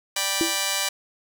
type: chord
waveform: 5% pulse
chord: G major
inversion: second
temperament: just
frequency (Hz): 588 / 784 / 980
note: D5 / G5 / B5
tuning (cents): +2 / 0 / -14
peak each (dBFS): -17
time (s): 0.16-0.89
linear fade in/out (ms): 5
type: tone with exponential decay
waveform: sine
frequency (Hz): 331.5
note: E4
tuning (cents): +10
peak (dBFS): -17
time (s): 0.41-0.59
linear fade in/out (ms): 0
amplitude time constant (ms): 37
effects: none